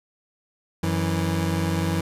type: tone pair together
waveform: 25% pulse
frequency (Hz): 91.9 / 163.75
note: F#2 / E3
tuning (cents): -11 / -11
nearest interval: minor seventh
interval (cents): 1000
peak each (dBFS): -21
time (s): 0.83-2.01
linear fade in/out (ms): 5
effects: resampled to 32000 Hz